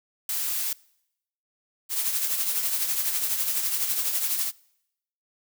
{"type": "noise", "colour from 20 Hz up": "blue", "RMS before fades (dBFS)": -28, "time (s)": [0.29, 0.73], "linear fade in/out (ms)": 2}
{"type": "noise with tremolo", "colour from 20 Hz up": "blue", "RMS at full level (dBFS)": -24, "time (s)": [1.89, 4.52], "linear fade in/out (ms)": 50, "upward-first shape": "triangle", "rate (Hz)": 12, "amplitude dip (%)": 55}
{"effects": ["noise-tail reverb RT60 0.8 s tail -24 dB re dry"]}